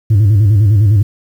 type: tone with vibrato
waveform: sine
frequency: 103.83 Hz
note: G#2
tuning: in tune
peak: -3 dBFS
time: 0.1-1.03 s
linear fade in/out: 10 ms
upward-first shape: square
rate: 9.9 Hz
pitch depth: 97 cents each way
effects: tanh soft clip ceiling -5 dBFS + 7-bit